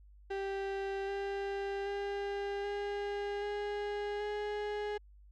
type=tone with pitch steps; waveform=35% pulse; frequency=392 / 396.8 / 401.6 / 406.5 / 411.5 / 416.5 Hz; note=G4 / G4 / G4 / G#4 / G#4 / G#4; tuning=0 / +21 / +42 / -37 / -16 / +5 cents; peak=-33 dBFS; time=0.3-4.98 s; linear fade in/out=10 ms; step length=780 ms; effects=added 50 Hz sine -55 dBFS peak until 5.31 s + low-pass 3000 Hz 12 dB/octave